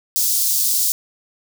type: high-pass noise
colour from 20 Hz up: white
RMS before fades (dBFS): -18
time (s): 0.16-0.92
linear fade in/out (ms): 0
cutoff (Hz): 4600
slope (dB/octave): 24
effects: none